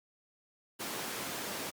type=high-pass noise; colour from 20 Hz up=pink; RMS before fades=-39 dBFS; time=0.79-1.71 s; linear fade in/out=20 ms; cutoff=230 Hz; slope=12 dB/octave; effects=Opus 48 kbps